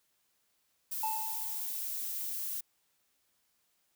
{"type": "noise", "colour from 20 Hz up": "violet", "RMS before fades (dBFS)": -37, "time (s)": [0.91, 2.61], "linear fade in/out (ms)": 10}
{"type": "tone with exponential decay", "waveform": "triangle", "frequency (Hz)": 880, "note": "A5", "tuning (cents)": 0, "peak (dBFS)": -28, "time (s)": [1.03, 1.82], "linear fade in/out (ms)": 5, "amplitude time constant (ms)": 170}
{"effects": ["white hiss -75 dBFS RMS until 3.95 s"]}